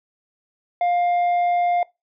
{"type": "tone with tanh clipping", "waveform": "triangle", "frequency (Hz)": 704, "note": "F5", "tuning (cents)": 14, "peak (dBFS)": -18, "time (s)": [0.81, 1.83], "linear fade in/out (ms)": 2, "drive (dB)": 9, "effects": ["noise-tail reverb RT60 0.2 s tail -21 dB re dry"]}